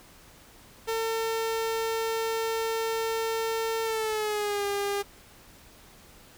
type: tone with pitch glide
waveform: sawtooth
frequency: 450 to 403.2 Hz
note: A4 to G4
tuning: +39 to +49 cents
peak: -23 dBFS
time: 0.87-5.03 s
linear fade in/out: 20 ms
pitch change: -190 cents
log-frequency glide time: 3.84-4.65 s
effects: pink hiss -53 dBFS RMS until 6.37 s